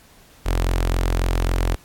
sawtooth tone with notch filter, 43.65 Hz, F1, in tune, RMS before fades -20 dBFS, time 0.45-1.76 s, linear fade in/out 20 ms, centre 170 Hz, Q 1.2, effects pink hiss -51 dBFS RMS until 1.84 s + AAC 64 kbps

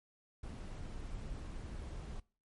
brown noise, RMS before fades -44 dBFS, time 0.43-2.2 s, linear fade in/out 5 ms, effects noise-tail reverb RT60 0.4 s tail -24 dB re dry + MP3 48 kbps

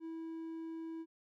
triangle tone, 326.1 Hz, E4, 19 cents flat, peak -39 dBFS, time 0-1.06 s, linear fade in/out 50 ms, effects none

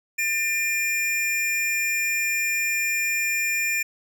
square tone pair together, 1798 / 2400 Hz, A6 / D7, +37 / +37 cents, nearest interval perfect fourth, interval 500 cents, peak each -32 / -23 dBFS, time 0.18-3.83 s, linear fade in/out 10 ms, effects none

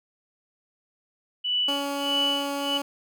sine tone with tremolo, 2965 Hz, F#7, 3 cents sharp, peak -21 dBFS, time 1.44-2.78 s, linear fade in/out 10 ms, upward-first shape sine, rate 1.6 Hz, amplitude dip 100%
15% pulse tone, 281.6 Hz, C#4, 27 cents sharp, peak -21 dBFS, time 1.68-2.82 s, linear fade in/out 5 ms
effects none

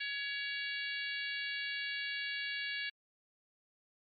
harmonic tone with a mistuned harmonic, 560 Hz, C#5, 18 cents sharp, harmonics 3 / 4 / 5 / 6 / 7 / 8, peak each -40 / -42 / -44 / -46 / -47 / -48 dBFS, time 0-2.9 s, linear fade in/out 10 ms, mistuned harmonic 4, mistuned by +24 cents, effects AAC 64 kbps

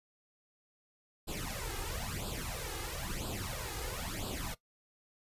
pink noise with flanger, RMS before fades -39 dBFS, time 1.27-4.55 s, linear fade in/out 20 ms, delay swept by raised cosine 0.24 to 2.44 ms, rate 1 Hz, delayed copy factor +0.8, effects noise-tail reverb RT60 0.1 s tail -18 dB re dry + resampled to 32000 Hz

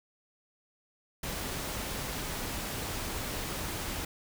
pink noise, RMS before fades -36 dBFS, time 1.23-4.05 s, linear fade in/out 5 ms, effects none

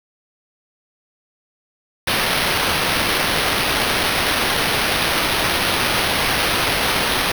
white noise with sample-and-hold, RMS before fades -19 dBFS, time 2.07-7.32 s, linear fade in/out 5 ms, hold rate 7350 Hz, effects none

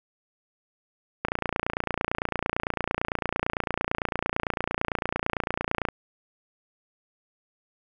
click train, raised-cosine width 0.5 ms, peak -10 dBFS, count 135, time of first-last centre 1.25-5.887 s, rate 28.9 Hz, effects none

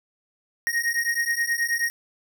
square beating tone pair, 1864.7 / 1874.1 Hz, A#6 / A#6, 0 / +9 cents, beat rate 9.4 Hz, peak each -26 dBFS, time 0.67-1.9 s, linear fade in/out 0 ms, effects none

